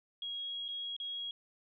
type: tone with dropouts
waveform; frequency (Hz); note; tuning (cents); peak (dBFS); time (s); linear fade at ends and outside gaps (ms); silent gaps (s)
sine; 3299; G#7; -12; -37; 0.22-1.31; 2; 0.682-0.686 / 0.965-1
effects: none